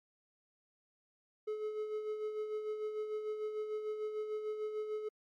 triangle tone with tremolo, 428 Hz, A4, 48 cents flat, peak -32 dBFS, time 1.47-5.09 s, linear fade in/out 10 ms, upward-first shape sine, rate 6.7 Hz, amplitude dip 50%, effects MP3 64 kbps

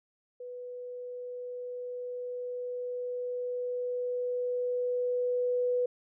sine tone with level ramp, 493.9 Hz, B4, in tune, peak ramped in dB -39 to -25 dBFS, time 0.4-5.86 s, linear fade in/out 5 ms, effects none

